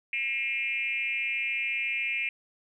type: tone with frequency modulation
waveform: sine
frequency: 2400 Hz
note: D7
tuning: 37 cents sharp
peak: -27 dBFS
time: 0.13-2.29 s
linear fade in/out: 2 ms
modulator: 246 Hz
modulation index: 1.1
effects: 11-bit